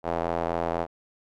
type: tone with band-pass filter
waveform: square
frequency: 42 Hz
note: E1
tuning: 33 cents sharp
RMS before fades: -28 dBFS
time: 0.03-0.87 s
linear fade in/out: 50 ms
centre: 690 Hz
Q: 1.9
effects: none